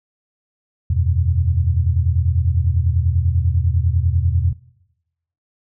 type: chord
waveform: sine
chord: E suspended second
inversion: none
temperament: equal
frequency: 82.41 / 92.5 / 123.47 Hz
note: E2 / F#2 / B2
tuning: 0 / 0 / 0 cents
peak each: -17 / -19 / -22 dBFS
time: 0.9-4.53 s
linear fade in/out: 5 ms
effects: noise-tail reverb RT60 0.9 s tail -21 dB re dry